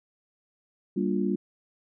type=chord; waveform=sine; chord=G minor seventh; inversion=none; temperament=just; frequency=196 / 235.2 / 294 / 352.8 Hz; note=G3 / Bb3 / D4 / F4; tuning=0 / +16 / +2 / +18 cents; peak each=-27 / -31 / -31 / -30 dBFS; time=0.96-1.36 s; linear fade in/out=10 ms; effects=none